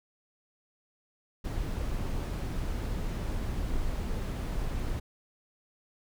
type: noise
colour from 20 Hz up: brown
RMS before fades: -32 dBFS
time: 1.44-5 s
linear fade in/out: 10 ms
effects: none